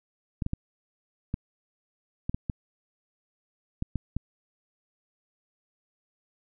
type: clicks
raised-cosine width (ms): 5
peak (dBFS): -16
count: 10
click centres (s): 0.422 / 0.464 / 0.534 / 1.341 / 2.295 / 2.345 / 2.498 / 3.824 / 3.957 / 4.166
effects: none